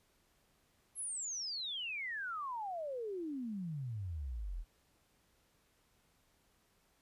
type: exponential sweep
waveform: sine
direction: down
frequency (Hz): 11270 to 37.28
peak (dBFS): -38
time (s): 0.95-4.65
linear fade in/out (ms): 50
effects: pink hiss -73 dBFS RMS until 7.01 s + resampled to 32000 Hz